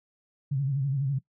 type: tone with vibrato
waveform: sine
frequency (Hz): 137.3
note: C#3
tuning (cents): -16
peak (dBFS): -24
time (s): 0.51-1.19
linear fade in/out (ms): 10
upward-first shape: sine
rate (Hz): 12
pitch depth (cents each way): 87
effects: noise-tail reverb RT60 0.1 s tail -19 dB re dry

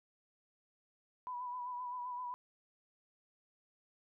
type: tone with vibrato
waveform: sine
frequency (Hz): 987.8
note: B5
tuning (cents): 0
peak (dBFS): -39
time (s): 1.27-2.34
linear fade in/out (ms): 0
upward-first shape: sine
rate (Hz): 7.7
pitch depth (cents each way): 36
effects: none

